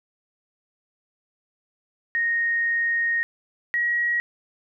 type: tone pair in turn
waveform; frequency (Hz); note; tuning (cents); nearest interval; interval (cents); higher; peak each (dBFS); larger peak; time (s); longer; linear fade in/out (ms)
sine; 1861 / 1904.5; A#6 / A#6; -3 / +37; unison; 40; second; -20; neither; 2.15-3.23 / 3.74-4.2; first; 0
effects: none